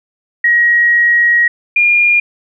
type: tone pair in turn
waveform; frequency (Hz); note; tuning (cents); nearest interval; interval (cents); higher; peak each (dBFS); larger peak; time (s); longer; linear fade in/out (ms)
sine; 1896 / 2416; A#6 / D7; +29 / +48; major third; 419; second; -7; neither; 0.44-1.48 / 1.76-2.2; first; 5
effects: none